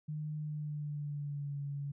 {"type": "tone with pitch glide", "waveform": "sine", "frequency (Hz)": [152.1, 141.91], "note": ["D#3", "C#3"], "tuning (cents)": [-39, 41], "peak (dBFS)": -36, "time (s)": [0.08, 1.92], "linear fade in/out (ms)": 10, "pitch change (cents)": -120, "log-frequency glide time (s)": [0.37, 1.59], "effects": []}